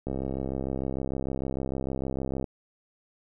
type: click train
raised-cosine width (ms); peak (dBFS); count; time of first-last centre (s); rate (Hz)
2; -18; 159; 0.07-2.442; 66.6
effects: none